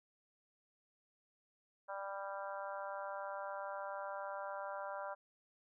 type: harmonic tone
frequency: 197 Hz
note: G3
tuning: 9 cents sharp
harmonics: 3 / 4 / 5 / 6 / 7 / 8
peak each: -45 / -48 / -47 / -53 / -49 / -54 dBFS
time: 1.88-5.15 s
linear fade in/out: 20 ms
effects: none